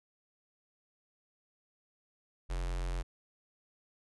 square tone with notch filter, 44.19 Hz, F1, 21 cents sharp, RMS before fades -35 dBFS, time 2.49-3.03 s, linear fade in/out 20 ms, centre 200 Hz, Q 0.96, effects resampled to 24000 Hz

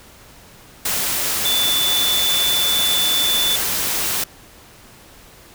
sine tone in noise, 3499 Hz, A7, 10 cents flat, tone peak -17 dBFS, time 1.45-3.56 s, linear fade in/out 5 ms, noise white, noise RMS -21 dBFS, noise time 0.85-4.24 s, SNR +1 dB, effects pink hiss -45 dBFS RMS until 5.54 s

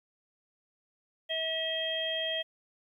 harmonic tone, 644 Hz, E5, 41 cents flat, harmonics 1 / 3 / 4 / 5, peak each -35 / -38 / -44 / -32 dBFS, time 1.29-2.43 s, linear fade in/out 20 ms, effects 11-bit

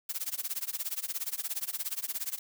blue noise with tremolo, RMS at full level -32 dBFS, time 0.09-2.39 s, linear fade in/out 5 ms, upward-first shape sine, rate 17 Hz, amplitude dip 95%, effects none

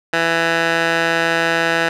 15% pulse tone with band-pass filter, 166 Hz, E3, 12 cents sharp, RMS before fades -17 dBFS, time 0.13-1.89 s, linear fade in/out 5 ms, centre 1700 Hz, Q 1.1, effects none

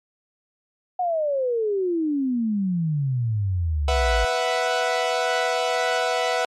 sine exponential sweep, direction down, 740 to 51.6 Hz, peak -20 dBFS, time 0.99-4.25 s, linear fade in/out 5 ms
sawtooth chord, B suspended fourth, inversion none, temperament equal, 493.9 / 659.3 / 740 Hz, B4 / E5 / F#5, 0 / 0 / 0 cents, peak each -21 dBFS, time 3.88-6.45 s, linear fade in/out 2 ms
effects low-pass 6000 Hz 12 dB/octave + MP3 64 kbps

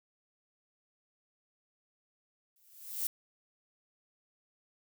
violet noise with exponential growth, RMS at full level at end -31 dBFS, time 2.56-3.07 s, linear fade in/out 1 ms, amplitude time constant 110 ms, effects none

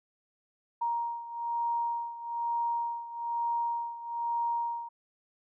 sine beating tone pair, 938 / 939.1 Hz, A#5 / A#5, +11 / +13 cents, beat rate 1.1 Hz, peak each -31 / -35 dBFS, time 0.81-4.89 s, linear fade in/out 10 ms, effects none

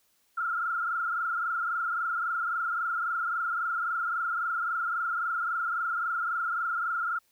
sine tone with frequency modulation, 1366 Hz, F6, 39 cents flat, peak -27 dBFS, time 0.37-7.19 s, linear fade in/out 10 ms, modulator 23.7 Hz, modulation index 2.7, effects white hiss -69 dBFS RMS until 7.31 s

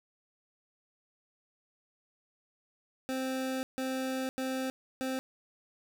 25% pulse tone bursts at uneven times, 261.6 Hz, C4, in tune, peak -28 dBFS, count 4, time 3.09-3.63 / 3.78-4.29 / 4.38-4.7 / 5.01-5.19 s, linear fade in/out 0 ms, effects none

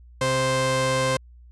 sawtooth tone pair together, 130.82 / 523.3 Hz, C3 / C5, 0 / 0 cents, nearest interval 2 octaves, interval 2400 cents, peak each -22 / -17 dBFS, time 0.21-1.17 s, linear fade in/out 5 ms, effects added 60 Hz sine -45 dBFS peak until 1.51 s + resampled to 24000 Hz

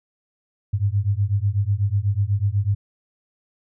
sine beating tone pair, 97.1 / 105.2 Hz, G2 / G#2, -16 / +23 cents, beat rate 8.1 Hz, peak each -21 dBFS, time 0.73-2.75 s, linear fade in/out 10 ms, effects none

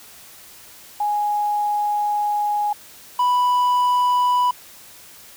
sine / triangle tone pair in turn, 830.6 / 987.8 Hz, G#5 / B5, 0 / 0 cents, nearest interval minor third, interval 300 cents, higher second, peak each -18 / -13 dBFS, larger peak second, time 1-2.73 / 3.19-4.51 s, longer first, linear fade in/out 5 ms, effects white hiss -44 dBFS RMS until 5.36 s

